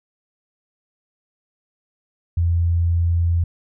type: tone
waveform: sine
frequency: 85.1 Hz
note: F2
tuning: 44 cents flat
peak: -15 dBFS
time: 2.37-3.44 s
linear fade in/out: 5 ms
effects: none